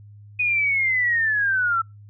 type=linear sweep; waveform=sine; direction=down; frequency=2489 to 1318.5 Hz; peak=-18 dBFS; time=0.39-1.82 s; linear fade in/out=10 ms; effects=noise-tail reverb RT60 0.2 s tail -26 dB re dry + added 103 Hz sine -42 dBFS peak until 2.09 s